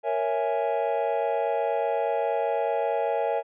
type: chord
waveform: triangle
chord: A# half-diminished seventh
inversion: none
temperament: equal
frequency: 466.2 / 554.4 / 659.3 / 830.6 Hz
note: A#4 / C#5 / E5 / G#5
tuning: 0 / 0 / 0 / 0 cents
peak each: -27 dBFS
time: 0.03-3.43 s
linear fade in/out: 50 ms
effects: resampled to 8000 Hz